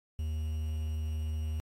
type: tone with quantisation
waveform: triangle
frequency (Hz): 77.78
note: D#2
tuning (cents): 0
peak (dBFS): -29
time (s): 0.19-1.6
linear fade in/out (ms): 0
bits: 9
effects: AAC 48 kbps